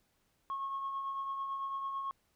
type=tone with tremolo; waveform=sine; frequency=1091 Hz; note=C#6; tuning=28 cents flat; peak=-32 dBFS; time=0.5-2.11 s; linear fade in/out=0 ms; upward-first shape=triangle; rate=9 Hz; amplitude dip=45%; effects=tanh soft clip ceiling -31 dBFS + pink hiss -75 dBFS RMS until 2.35 s